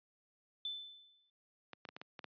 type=tone with exponential decay; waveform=sine; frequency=3520 Hz; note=A7; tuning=in tune; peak=-36 dBFS; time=0.65-1.3 s; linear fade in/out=2 ms; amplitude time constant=140 ms
type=clicks; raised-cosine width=0.3 ms; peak=-30 dBFS; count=7; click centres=1.733 / 1.852 / 1.889 / 1.965 / 2.015 / 2.192 / 2.243 s
effects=high-pass 150 Hz 12 dB/octave + resampled to 11025 Hz